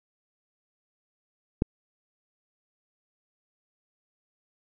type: click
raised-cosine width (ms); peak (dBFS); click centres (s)
3; -9; 1.621
effects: none